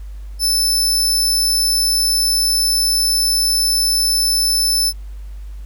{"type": "tone", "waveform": "sawtooth", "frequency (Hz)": 5274, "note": "E8", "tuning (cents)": 0, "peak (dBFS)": -11, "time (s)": [0.39, 4.93], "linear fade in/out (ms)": 50, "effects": ["added 50 Hz sine -28 dBFS peak until 5.65 s", "pink hiss -53 dBFS RMS until 5.65 s"]}